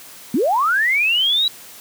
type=linear sweep; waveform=sine; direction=up; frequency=204.1 to 3944 Hz; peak=-14 dBFS; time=0.34-1.48 s; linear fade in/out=2 ms; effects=white hiss -40 dBFS RMS until 1.8 s + high-pass 100 Hz 12 dB/octave